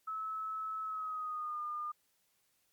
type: tone with pitch glide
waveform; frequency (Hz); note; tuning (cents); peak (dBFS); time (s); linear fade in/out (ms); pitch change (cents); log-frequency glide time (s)
sine; 1298 to 1211.1; E6 to D#6; -27 to -47; -36; 0.07-1.92; 10; -120; 0.82-1.6
effects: white hiss -75 dBFS RMS until 2.72 s + MP3 96 kbps